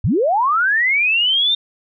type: linear sweep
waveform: sine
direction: up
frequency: 67 to 3656 Hz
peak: -13 dBFS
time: 0.04-1.55 s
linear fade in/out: 5 ms
effects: none